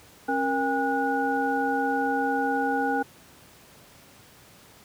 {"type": "tone cluster", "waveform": "sine", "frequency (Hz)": [271.8, 469.6, 805, 1461], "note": ["C#4", "A#4", "G5", "F#6"], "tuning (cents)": [-34, 13, 46, -22], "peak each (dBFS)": [-28, -30, -26, -30], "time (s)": [0.28, 3.03], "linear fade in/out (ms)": 10, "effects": ["pink hiss -52 dBFS RMS until 4.84 s", "high-pass 80 Hz 12 dB/octave"]}